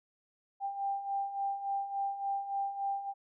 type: beating tone pair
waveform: sine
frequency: 790 / 793.5 Hz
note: G5 / G5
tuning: +13 / +21 cents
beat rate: 3.5 Hz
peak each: -39 / -33 dBFS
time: 0.6-3.14 s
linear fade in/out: 50 ms
effects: none